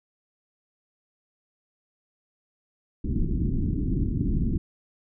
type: low-pass noise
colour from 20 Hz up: pink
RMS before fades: -25 dBFS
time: 3.04-4.58 s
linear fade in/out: 5 ms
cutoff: 330 Hz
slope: 48 dB/octave
effects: none